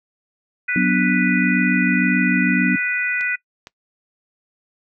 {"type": "harmonic tone", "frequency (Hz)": 493.9, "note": "B4", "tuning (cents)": 0, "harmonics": [3, 4, 5], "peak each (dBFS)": [-23, -23, -23], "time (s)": [0.68, 3.36], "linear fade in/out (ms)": 10}
{"type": "chord", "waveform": "sine", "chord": "B minor", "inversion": "second", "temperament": "equal", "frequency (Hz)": [185, 246.9, 293.7], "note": ["F#3", "B3", "D4"], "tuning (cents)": [0, 0, 0], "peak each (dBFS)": [-19, -20, -22], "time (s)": [0.76, 2.76], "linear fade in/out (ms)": 2}
{"type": "clicks", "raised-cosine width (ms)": 0.2, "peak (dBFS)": -20, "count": 2, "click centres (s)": [3.21, 3.671]}
{"effects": ["noise-tail reverb RT60 0.1 s tail -22 dB re dry"]}